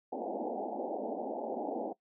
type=band-pass noise; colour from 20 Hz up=white; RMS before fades=-37 dBFS; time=0.12-1.93 s; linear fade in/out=5 ms; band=210 to 840 Hz; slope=96 dB/octave; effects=noise-tail reverb RT60 0.1 s tail -20 dB re dry